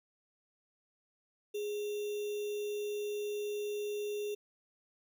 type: tone with sample-and-hold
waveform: sine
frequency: 415.3 Hz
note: G#4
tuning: in tune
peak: -34 dBFS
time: 1.54-4.35 s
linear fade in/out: 10 ms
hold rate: 3150 Hz
effects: none